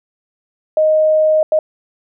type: tone bursts at uneven times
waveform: sine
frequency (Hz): 622.3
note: D#5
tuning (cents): 0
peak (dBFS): -9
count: 2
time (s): 0.77-1.43 / 1.52-1.59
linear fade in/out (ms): 2
effects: none